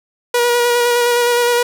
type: tone with vibrato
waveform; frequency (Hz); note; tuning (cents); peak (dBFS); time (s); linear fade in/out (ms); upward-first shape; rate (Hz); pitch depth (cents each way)
sawtooth; 481; B4; -46; -8; 0.34-1.63; 5; square; 9.7; 14
effects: none